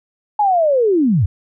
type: linear sweep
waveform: sine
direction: down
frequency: 856 to 76.9 Hz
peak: -11 dBFS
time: 0.39-1.26 s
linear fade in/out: 5 ms
effects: none